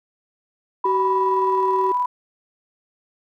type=tone with tremolo; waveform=sine; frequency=987.8 Hz; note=B5; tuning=in tune; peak=-17 dBFS; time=0.84-2.06 s; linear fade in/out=5 ms; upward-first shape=square; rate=19 Hz; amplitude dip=25%
type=tone; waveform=triangle; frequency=379.4 Hz; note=F#4; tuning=43 cents sharp; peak=-19 dBFS; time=0.85-1.92 s; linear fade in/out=5 ms
effects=none